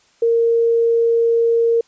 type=tone; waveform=sine; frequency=462.8 Hz; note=A#4; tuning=13 cents flat; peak=-12 dBFS; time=0.22-1.81 s; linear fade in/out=5 ms; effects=white hiss -56 dBFS RMS until 1.87 s + resampled to 16000 Hz